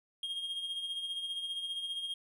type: tone with tremolo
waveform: triangle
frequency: 3238 Hz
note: G#7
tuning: 45 cents flat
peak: -32 dBFS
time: 0.23-2.14 s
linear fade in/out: 2 ms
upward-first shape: sine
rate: 15 Hz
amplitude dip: 50%
effects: none